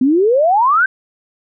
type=exponential sweep; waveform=sine; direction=up; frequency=246.9 to 1588 Hz; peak=-9 dBFS; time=0.01-0.86 s; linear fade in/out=5 ms; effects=none